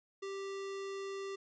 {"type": "tone", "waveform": "square", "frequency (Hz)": 392, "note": "G4", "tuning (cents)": 0, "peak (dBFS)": -40, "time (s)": [0.22, 1.36], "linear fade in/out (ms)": 10, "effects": ["resampled to 16000 Hz", "13-bit"]}